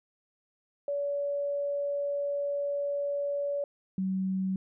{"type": "tone pair in turn", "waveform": "sine", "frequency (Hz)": [570, 189.34], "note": ["C#5", "F#3"], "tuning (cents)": [48, 40], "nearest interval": "octave + perfect fifth", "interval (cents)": 1908, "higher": "first", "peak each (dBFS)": [-28, -27], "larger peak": "second", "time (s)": [[0.88, 3.64], [3.98, 4.56]], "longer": "first", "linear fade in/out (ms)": 2, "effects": []}